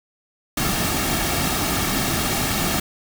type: noise with comb filter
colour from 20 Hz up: pink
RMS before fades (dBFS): -22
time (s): 0.57-2.8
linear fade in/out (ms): 5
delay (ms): 2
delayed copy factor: -0.55
effects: none